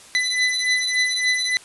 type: beating tone pair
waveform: 25% pulse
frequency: 2000 / 2003.5 Hz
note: B6 / B6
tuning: +21 / +24 cents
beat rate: 3.5 Hz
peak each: -18 dBFS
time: 0.15-1.57 s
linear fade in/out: 0 ms
effects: white hiss -45 dBFS RMS until 1.64 s + resampled to 24000 Hz